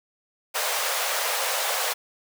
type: high-pass noise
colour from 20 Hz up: pink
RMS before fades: -26 dBFS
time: 0.54-1.94 s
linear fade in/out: 20 ms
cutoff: 500 Hz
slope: 48 dB/octave
effects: none